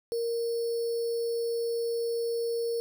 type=tone with sample-and-hold; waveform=sine; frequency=466.2 Hz; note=A#4; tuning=in tune; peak=-27 dBFS; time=0.12-2.8 s; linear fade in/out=0 ms; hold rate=4900 Hz; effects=none